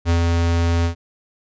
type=tone with ADSR envelope; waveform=square; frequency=84.7 Hz; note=E2; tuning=48 cents sharp; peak=-14 dBFS; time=0.05-0.95 s; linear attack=47 ms; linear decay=98 ms; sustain=-2 dB; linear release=100 ms; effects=resampled to 16000 Hz